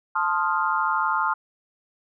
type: chord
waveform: sine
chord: F dominant seventh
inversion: first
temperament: equal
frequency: 880 / 1046.5 / 1244.5 / 1396.9 Hz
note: A5 / C6 / Eb6 / F6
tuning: 0 / 0 / 0 / 0 cents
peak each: -26 dBFS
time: 0.15-1.34 s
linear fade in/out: 10 ms
effects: none